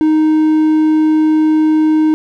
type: tone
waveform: triangle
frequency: 311.1 Hz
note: D#4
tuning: in tune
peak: -6 dBFS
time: 0.01-2.14 s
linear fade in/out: 0 ms
effects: none